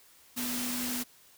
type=tone in noise; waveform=sine; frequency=246.1 Hz; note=B3; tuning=6 cents flat; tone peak=-35 dBFS; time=0.36-1.04 s; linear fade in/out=20 ms; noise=white; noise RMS=-35 dBFS; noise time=0.36-1.04 s; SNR=-3 dB; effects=white hiss -59 dBFS RMS until 1.37 s